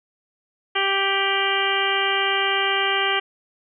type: harmonic tone with a mistuned harmonic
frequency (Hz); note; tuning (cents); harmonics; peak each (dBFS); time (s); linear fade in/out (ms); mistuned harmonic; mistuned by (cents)
392; G4; 0; 1 / 2 / 3 / 4 / 5 / 6 / 7 / 8; -27 / -27 / -27 / -27 / -27 / -27 / -27 / -27; 0.75-3.2; 10; 7; +53
effects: none